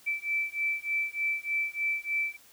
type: beating tone pair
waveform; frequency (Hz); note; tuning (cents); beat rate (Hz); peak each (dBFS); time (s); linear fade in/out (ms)
sine; 2323 / 2326.3; D7 / D7; -20 / -17; 3.3; -31; 0.06-2.37; 20
effects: white hiss -57 dBFS RMS until 2.52 s